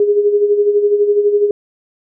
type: tone with tremolo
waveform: sine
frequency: 411.8 Hz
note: G#4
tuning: 15 cents flat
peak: -7 dBFS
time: 0-1.51 s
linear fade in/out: 2 ms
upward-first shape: sine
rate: 12 Hz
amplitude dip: 60%
effects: none